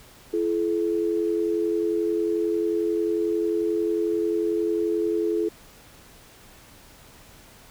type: tone pair together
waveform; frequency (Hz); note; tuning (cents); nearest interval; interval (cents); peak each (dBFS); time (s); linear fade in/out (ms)
sine; 337 / 428.2; E4 / A4; +38 / -47; major third; 415; -24; 0.33-5.49; 10
effects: pink hiss -50 dBFS RMS until 7.7 s